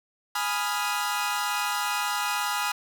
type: chord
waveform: sawtooth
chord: F half-diminished seventh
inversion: first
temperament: equal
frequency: 830.6 / 987.8 / 1244.5 / 1396.9 Hz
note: Ab5 / Cb6 / Eb6 / F6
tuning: 0 / 0 / 0 / 0 cents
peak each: -27 / -28 / -28 / -28 dBFS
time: 0.35-2.72 s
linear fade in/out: 5 ms
effects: none